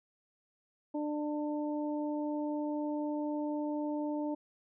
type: harmonic tone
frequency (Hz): 298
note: D4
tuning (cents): +25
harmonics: 1 / 2 / 3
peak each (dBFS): -33 / -39 / -43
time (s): 0.94-4.35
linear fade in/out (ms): 10
effects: none